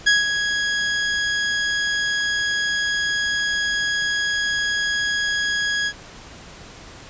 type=tone with ADSR envelope; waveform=sawtooth; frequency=1661.2 Hz; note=G#6; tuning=in tune; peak=-8 dBFS; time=0.06-5.93 s; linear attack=14 ms; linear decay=170 ms; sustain=-8 dB; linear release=60 ms; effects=pink hiss -41 dBFS RMS until 7.09 s + resampled to 16000 Hz